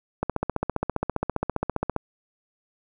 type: click train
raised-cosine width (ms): 1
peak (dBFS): -10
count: 27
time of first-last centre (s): 0.23-1.963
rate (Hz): 15
effects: none